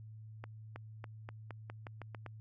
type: accelerating click train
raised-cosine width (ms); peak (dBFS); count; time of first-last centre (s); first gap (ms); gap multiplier
0.5; -30; 10; 0.44-2.263; 320; 0.88
effects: added 109 Hz sine -48 dBFS peak until 2.4 s + AAC 48 kbps